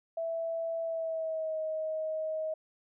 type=tone with pitch glide; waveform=sine; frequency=660 to 629.8 Hz; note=E5 to D#5; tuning=+2 to +21 cents; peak=-31 dBFS; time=0.17-2.54 s; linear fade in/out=5 ms; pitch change=-81 cents; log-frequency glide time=0.83-1.59 s; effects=none